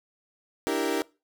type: chord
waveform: 35% pulse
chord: E half-diminished seventh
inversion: third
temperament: equal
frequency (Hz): 293.7 / 329.6 / 392 / 466.2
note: D4 / E4 / G4 / Bb4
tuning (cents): 0 / 0 / 0 / 0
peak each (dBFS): -29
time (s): 0.67-1.02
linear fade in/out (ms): 0
effects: noise-tail reverb RT60 0.3 s tail -23 dB re dry

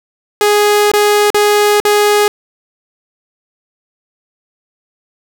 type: tone with dropouts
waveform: sawtooth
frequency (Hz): 415.3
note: G#4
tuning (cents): 0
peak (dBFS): -4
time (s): 0.41-2.28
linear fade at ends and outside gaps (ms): 1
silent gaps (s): 0.916-0.936 / 1.303-1.345 / 1.801-1.851
effects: none

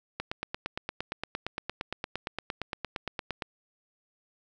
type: click train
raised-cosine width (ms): 0.3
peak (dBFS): -16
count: 29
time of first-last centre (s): 0.2-3.422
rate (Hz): 8.69
effects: none

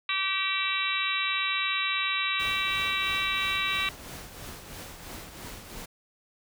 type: harmonic tone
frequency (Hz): 385.5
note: G4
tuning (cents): -29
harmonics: 3 / 4 / 5 / 6 / 7 / 8 / 9 / 10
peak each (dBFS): -33 / -39 / -36 / -31 / -32 / -39 / -40 / -32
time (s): 0.09-3.89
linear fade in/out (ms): 2
type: noise with tremolo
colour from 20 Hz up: pink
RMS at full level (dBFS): -40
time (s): 2.39-5.86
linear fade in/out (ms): 10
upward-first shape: triangle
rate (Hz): 3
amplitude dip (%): 55
effects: none

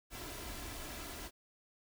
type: noise with comb filter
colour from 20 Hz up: pink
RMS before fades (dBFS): -45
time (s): 0.1-1.31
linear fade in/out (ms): 50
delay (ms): 3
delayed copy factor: +0.5
effects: none

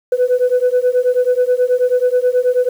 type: beating tone pair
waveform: sine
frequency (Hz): 493.9 / 503.2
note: B4 / B4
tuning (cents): 0 / +32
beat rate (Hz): 9.3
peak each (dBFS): -13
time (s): 0.12-2.69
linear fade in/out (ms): 5
effects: tanh soft clip ceiling -7 dBFS + 7-bit

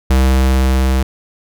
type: tone with level ramp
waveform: square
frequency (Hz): 65.41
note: C2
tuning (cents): 0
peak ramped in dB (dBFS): -9 to -12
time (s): 0.1-1.03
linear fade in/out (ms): 5
effects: none

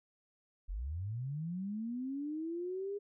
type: linear sweep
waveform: sine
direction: up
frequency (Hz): 39.15 to 411.6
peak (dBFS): -36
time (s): 0.68-2.99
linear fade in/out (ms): 20
effects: none

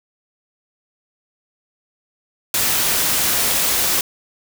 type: noise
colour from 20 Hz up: white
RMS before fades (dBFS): -18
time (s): 2.54-4.01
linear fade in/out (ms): 2
effects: none

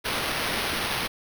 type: noise with sample-and-hold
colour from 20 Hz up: white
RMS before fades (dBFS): -28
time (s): 0.04-1.08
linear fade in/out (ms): 20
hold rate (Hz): 7350
effects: none

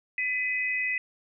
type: tone pair together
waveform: sine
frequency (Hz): 2005 / 2526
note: B6 / D#7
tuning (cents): +26 / +26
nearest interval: major third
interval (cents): 400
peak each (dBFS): -28 / -29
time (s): 0.18-0.98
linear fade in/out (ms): 2
effects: none

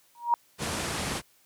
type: tone with exponential growth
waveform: sine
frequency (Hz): 948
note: A#5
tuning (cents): +29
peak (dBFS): -16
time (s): 0.15-0.34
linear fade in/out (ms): 1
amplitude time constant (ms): 41
type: low-pass noise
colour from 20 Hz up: pink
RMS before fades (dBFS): -31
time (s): 0.58-1.22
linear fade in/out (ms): 50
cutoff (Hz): 11000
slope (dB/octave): 48
effects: white hiss -63 dBFS RMS until 1.45 s + high-pass 80 Hz 12 dB/octave

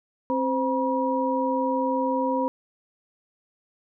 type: tone cluster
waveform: sine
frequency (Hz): 265.5 / 518 / 962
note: C4 / C5 / B5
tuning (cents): +25 / -17 / -46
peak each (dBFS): -26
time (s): 0.3-2.48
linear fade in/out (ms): 0
effects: none

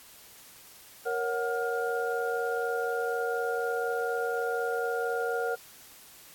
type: tone cluster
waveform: sine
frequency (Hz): 468.9 / 553 / 737 / 1415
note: A#4 / C#5 / F#5 / F6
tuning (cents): +10 / -4 / -7 / +22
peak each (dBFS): -30 / -37 / -34 / -34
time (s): 1.05-5.56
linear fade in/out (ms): 20
effects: white hiss -52 dBFS RMS until 6.34 s + AAC 64 kbps

